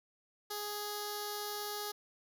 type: tone with notch filter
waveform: 5% pulse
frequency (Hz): 415.3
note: G#4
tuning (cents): 0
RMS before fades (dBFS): -40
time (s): 0.5-1.92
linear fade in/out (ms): 10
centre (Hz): 2400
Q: 0.75
effects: none